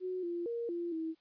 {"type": "tone with pitch steps", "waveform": "sine", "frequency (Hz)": [368.3, 345.1, 468.2, 344, 322.6], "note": ["F#4", "F4", "A#4", "F4", "E4"], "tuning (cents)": [-8, -21, 8, -26, -37], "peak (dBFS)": -34, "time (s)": [0, 1.15], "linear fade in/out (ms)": 50, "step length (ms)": 230, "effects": ["white hiss -73 dBFS RMS until 1.2 s", "resampled to 11025 Hz"]}